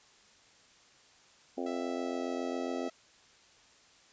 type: harmonic tone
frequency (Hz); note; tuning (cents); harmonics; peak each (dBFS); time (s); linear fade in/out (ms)
87.31; F2; 0; 3 / 4 / 5 / 6 / 7 / 8 / 9; -37 / -39 / -41 / -43 / -44 / -45 / -46; 1.57-2.89; 10
type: tone with pitch glide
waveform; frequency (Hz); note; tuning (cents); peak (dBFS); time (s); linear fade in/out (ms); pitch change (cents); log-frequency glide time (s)
sawtooth; 659.3 to 652.1; E5 to E5; 0 to -19; -38; 1.66-2.9; 5; -19; 1.82-2.29
effects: white hiss -61 dBFS RMS until 4.12 s + resampled to 16000 Hz